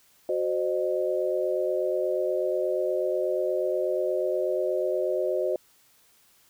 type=chord; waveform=sine; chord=C diminished; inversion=second; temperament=equal with one note detuned; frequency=370 / 523.3 / 611.6 Hz; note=Gb4 / C5 / Eb5; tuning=0 / 0 / -30 cents; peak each=-28 dBFS; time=0.29-5.56 s; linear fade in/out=2 ms; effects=white hiss -61 dBFS RMS until 6.49 s